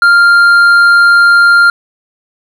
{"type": "tone with hard clipping", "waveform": "sine", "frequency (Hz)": 1396.9, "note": "F6", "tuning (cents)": 0, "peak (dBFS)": -4, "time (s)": [0.02, 1.7], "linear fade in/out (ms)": 2, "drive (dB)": 4, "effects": []}